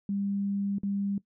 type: tone with dropouts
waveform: sine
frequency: 199.5 Hz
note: G3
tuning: 31 cents sharp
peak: -27 dBFS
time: 0.09-1.18 s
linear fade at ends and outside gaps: 2 ms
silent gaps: 0.784-0.833 s
effects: noise-tail reverb RT60 0.1 s tail -19 dB re dry